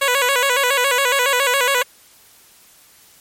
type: tone with vibrato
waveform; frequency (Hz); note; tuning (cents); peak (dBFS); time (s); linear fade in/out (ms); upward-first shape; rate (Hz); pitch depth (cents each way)
10% pulse; 523.3; C5; 0; -6; 0.01-1.83; 10; square; 7.2; 99
effects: white hiss -49 dBFS RMS until 3.2 s + MP3 64 kbps